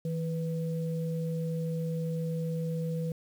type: tone pair together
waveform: sine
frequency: 162.08 / 493.9 Hz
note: E3 / B4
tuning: -29 / 0 cents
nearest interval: octave + perfect fifth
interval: 1929 cents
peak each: -30 / -37 dBFS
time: 0.05-3.12 s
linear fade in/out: 2 ms
effects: 9-bit